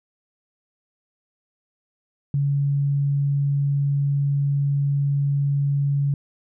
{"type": "tone", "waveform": "sine", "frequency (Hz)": 141.2, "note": "C#3", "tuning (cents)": 32, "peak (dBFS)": -18, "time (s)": [2.34, 6.14], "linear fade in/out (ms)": 2, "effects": []}